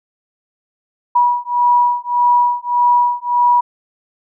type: beating tone pair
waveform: sine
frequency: 969 / 970.7 Hz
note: B5 / B5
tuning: -33 / -30 cents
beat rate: 1.7 Hz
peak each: -14 dBFS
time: 1.15-3.61 s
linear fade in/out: 10 ms
effects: none